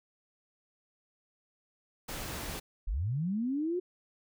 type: noise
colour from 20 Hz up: pink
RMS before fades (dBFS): -39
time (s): 2.08-2.6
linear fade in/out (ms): 10
type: linear sweep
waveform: sine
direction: up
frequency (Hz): 34.48 to 370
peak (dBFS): -29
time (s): 2.87-3.8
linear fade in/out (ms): 10
effects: none